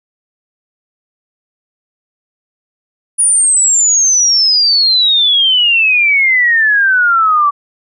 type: exponential sweep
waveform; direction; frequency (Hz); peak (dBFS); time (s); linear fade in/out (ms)
sine; down; 9760 to 1142; -7; 3.18-7.51; 20
effects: none